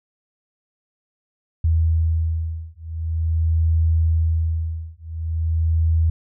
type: beating tone pair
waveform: sine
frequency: 81 / 81.45 Hz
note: E2 / E2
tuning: -30 / -20 cents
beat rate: 0.45 Hz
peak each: -20 dBFS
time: 1.64-6.1 s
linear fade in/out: 5 ms
effects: none